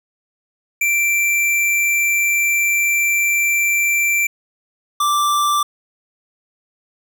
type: tone pair in turn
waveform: square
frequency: 2349 / 1174.5 Hz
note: D7 / D6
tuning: 0 / 0 cents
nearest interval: octave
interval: 1200 cents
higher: first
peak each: -15 dBFS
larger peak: neither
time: 0.81-4.27 / 5-5.63 s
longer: first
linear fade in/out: 5 ms
effects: none